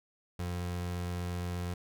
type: tone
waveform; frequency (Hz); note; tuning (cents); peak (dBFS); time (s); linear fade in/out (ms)
30% pulse; 88.5; F2; +23; -31; 0.39-1.74; 5
effects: none